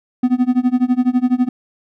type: tone with tremolo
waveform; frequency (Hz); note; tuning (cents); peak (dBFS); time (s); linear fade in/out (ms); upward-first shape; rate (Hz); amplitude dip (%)
triangle; 250; B3; +21; -7; 0.23-1.49; 5; sine; 12; 95
effects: none